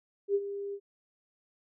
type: tone with ADSR envelope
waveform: sine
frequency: 401 Hz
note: G4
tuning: 39 cents sharp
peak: -22 dBFS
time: 0.28-0.8 s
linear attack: 68 ms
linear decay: 47 ms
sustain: -12 dB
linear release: 63 ms
effects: none